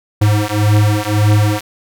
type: beating tone pair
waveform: square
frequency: 104.2 / 106 Hz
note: G#2 / G#2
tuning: +6 / +36 cents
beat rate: 1.8 Hz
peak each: -14 dBFS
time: 0.21-1.61 s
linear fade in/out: 10 ms
effects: none